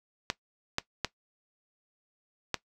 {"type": "clicks", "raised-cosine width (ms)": 0.2, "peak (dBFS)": -10, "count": 4, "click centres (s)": [0.301, 0.784, 1.047, 2.543], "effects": ["noise-tail reverb RT60 0.1 s tail -18 dB re dry"]}